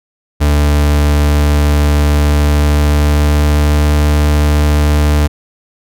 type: tone with pitch glide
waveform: 40% pulse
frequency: 73.42 to 74.19 Hz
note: D2 to D2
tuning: 0 to +18 cents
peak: -7 dBFS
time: 0.4-5.28 s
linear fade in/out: 20 ms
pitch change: +18 cents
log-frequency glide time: 2.39-3.89 s
effects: none